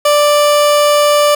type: tone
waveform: 30% pulse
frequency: 588 Hz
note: D5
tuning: 2 cents sharp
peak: -5 dBFS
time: 0.05-1.35 s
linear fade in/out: 5 ms
effects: none